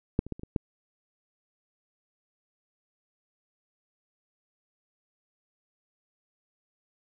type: clicks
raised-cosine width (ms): 3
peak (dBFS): -10 / -27 / -19 / -30 / -25 / -13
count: 6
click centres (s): 0.191 / 0.266 / 0.323 / 0.395 / 0.434 / 0.562
effects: none